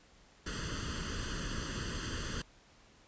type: noise with comb filter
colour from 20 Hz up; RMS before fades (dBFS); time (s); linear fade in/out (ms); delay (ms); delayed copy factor
pink; -38; 0.46-2.42; 5; 0.65; +0.9
effects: pink hiss -62 dBFS RMS until 3.07 s + resampled to 16000 Hz